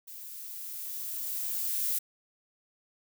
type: noise with level ramp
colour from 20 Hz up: violet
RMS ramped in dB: -45 to -29 dBFS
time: 0.07-1.99 s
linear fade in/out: 10 ms
effects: none